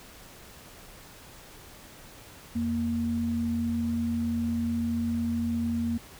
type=tone pair together; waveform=sine; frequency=87.31 / 233.1 Hz; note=F2 / A#3; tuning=0 / 0 cents; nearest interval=octave + perfect fourth; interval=1700 cents; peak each=-34 / -26 dBFS; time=2.55-5.98 s; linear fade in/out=10 ms; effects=pink hiss -49 dBFS RMS until 6.19 s